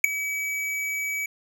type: tone with ADSR envelope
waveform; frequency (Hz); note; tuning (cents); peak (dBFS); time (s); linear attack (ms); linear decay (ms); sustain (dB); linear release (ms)
square; 2282; C#7; +50; -9; 0.04-1.26; 4; 6; -18; 4
effects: none